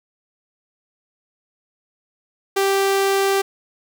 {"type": "tone", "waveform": "sawtooth", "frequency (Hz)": 391.7, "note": "G4", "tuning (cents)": -1, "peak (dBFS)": -12, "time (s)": [2.56, 3.42], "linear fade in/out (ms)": 10, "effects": ["9-bit"]}